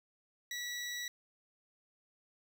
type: tone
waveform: 20% pulse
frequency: 1944 Hz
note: B6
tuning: 28 cents flat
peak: -33 dBFS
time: 0.51-1.08 s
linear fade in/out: 2 ms
effects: none